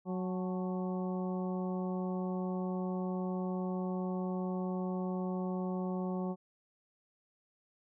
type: harmonic tone with a mistuned harmonic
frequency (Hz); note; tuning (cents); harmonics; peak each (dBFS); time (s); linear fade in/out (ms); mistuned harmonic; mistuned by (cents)
184.5; F#3; -5; 1 / 2 / 3 / 4 / 5 / 6; -34 / -40 / -44 / -46 / -48 / -50; 0.05-6.36; 50; 5; -72
effects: none